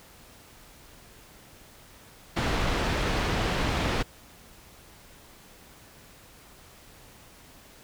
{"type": "low-pass noise", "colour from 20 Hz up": "pink", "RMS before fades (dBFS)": -27, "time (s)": [2.36, 4.03], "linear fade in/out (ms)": 10, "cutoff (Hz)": 3700, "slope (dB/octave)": 12, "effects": ["pink hiss -52 dBFS RMS until 7.83 s"]}